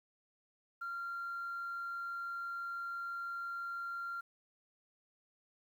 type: tone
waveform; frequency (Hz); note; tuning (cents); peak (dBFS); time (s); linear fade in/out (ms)
sine; 1383; F6; -17; -37; 0.81-4.21; 10
effects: tanh soft clip ceiling -35 dBFS + 11-bit